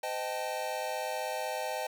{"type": "chord", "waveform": "square", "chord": "A half-diminished seventh", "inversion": "first", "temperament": "equal with one note detuned", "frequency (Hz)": [512.5, 622.3, 784, 880], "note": ["C5", "Eb5", "G5", "A5"], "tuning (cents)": [-36, 0, 0, 0], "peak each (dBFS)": [-40, -38, -39, -40], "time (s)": [0.03, 1.87], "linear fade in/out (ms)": 5, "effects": []}